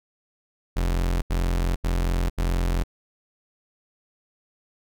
40% pulse tone bursts, 43.65 Hz, F1, in tune, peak -20 dBFS, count 4, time 0.76-2.837 s, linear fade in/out 10 ms, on 460 ms, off 79 ms, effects none

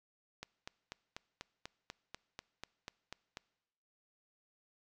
click train, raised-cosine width 0.2 ms, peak -26 dBFS, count 13, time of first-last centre 0.43-3.371 s, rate 4.08 Hz, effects noise-tail reverb RT60 1.0 s tail -23 dB re dry

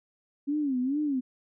sine tone with vibrato, 274.6 Hz, C#4, 16 cents flat, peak -25 dBFS, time 0.47-1.21 s, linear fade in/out 20 ms, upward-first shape sine, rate 2.3 Hz, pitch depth 170 cents each way, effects none

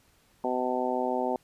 harmonic tone, 126.4 Hz, B2, 41 cents sharp, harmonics 2 / 3 / 4 / 5 / 6 / 7, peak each -33 / -33 / -33 / -33 / -33 / -33 dBFS, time 0.44-1.36 s, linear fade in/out 2 ms, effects pink hiss -64 dBFS RMS until 1.43 s + resampled to 32000 Hz

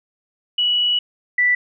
sine tone pair in turn, 2937 / 1971.6 Hz, F#7 / B6, -13 / -3 cents, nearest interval perfect fifth, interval 690 cents, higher first, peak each -15 / -13 dBFS, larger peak second, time 0.58-0.99 / 1.38-1.55 s, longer first, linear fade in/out 5 ms, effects none

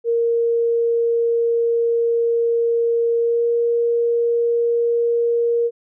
sine tone with pitch glide, 465.8 to 469.6 Hz, A#4 to A#4, -1 to +13 cents, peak -15 dBFS, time 0.04-5.71 s, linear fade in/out 50 ms, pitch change +14 cents, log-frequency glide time 3.19-3.44 s, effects none

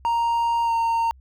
triangle tone with pitch glide, 932.3 to 919.5 Hz, A#5 to A#5, 0 to -24 cents, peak -17 dBFS, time 0.05-1.11 s, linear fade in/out 0 ms, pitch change -24 cents, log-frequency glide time 0.64-0.72 s, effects added 65 Hz sine -47 dBFS peak until 1.2 s

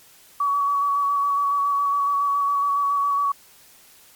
sine tone with vibrato, 1133 Hz, C#6, 37 cents sharp, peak -18 dBFS, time 0.4-3.32 s, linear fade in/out 5 ms, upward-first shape square, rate 7.2 Hz, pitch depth 16 cents each way, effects white hiss -51 dBFS RMS until 4.15 s + MP3 96 kbps

